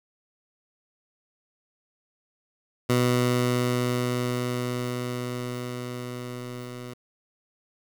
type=tone with level ramp; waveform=15% pulse; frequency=123.47 Hz; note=B2; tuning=in tune; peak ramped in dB=-13 to -30 dBFS; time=2.89-6.94 s; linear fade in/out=10 ms; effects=9-bit